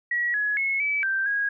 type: tone with pitch steps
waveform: sine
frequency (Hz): 1920 / 1685 / 2182 / 2298 / 1567 / 1644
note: B6 / G#6 / C#7 / D7 / G6 / G#6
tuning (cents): -49 / +25 / -28 / -38 / -1 / -18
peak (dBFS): -22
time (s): 0.11-1.49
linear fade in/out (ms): 5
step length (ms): 230
effects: none